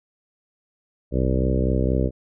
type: harmonic tone with a mistuned harmonic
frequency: 64.3 Hz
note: C2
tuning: 30 cents flat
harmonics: 1 / 2 / 3 / 4 / 5 / 6 / 7 / 8 / 9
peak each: -22 / -25 / -27 / -28 / -29 / -30 / -30 / -31 / -32 dBFS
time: 1.11-2.11 s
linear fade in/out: 50 ms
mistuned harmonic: 1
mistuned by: -32 cents
effects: none